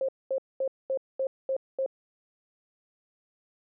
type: tone bursts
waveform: sine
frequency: 533 Hz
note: C5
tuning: 32 cents sharp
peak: -25 dBFS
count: 7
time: 0.01-1.862 s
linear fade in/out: 2 ms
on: 76 ms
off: 220 ms
effects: none